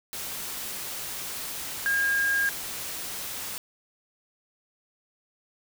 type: tone in noise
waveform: sine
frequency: 1621 Hz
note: G#6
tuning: 42 cents flat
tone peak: -22 dBFS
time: 1.86-2.49 s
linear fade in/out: 0 ms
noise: white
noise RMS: -35 dBFS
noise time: 0.13-3.58 s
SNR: +10 dB
effects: none